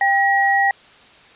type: tone pair together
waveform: sine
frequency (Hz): 792 / 1905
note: G5 / A#6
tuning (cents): +18 / +37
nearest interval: octave + minor third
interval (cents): 1519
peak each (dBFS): -16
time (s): 0.01-0.71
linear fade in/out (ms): 2
effects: white hiss -47 dBFS RMS until 1.35 s + resampled to 8000 Hz